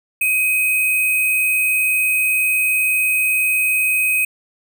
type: tone with sample-and-hold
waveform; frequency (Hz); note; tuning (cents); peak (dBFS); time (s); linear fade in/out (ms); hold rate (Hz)
sine; 2516; D#7; +19; -14; 0.21-4.25; 5; 11025
effects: none